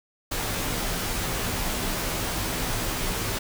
pink noise with comb filter, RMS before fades -28 dBFS, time 0.31-3.39 s, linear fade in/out 10 ms, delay 14 ms, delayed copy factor -0.6, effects none

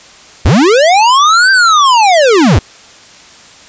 square linear two-way sweep, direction up then down, 54 to 1579 to 62.1 Hz, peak -5 dBFS, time 0.45-2.59 s, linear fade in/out 5 ms, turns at 1.51 s, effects white hiss -37 dBFS RMS until 3.68 s + resampled to 16000 Hz

